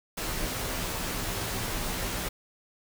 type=noise with comb filter; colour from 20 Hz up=pink; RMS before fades=-32 dBFS; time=0.17-2.29 s; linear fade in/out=10 ms; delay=14 ms; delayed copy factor=-0.6; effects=none